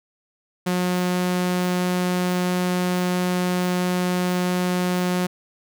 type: tone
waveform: sawtooth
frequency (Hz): 180.3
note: F#3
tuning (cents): -45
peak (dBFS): -16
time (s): 0.66-5.27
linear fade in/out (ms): 10
effects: none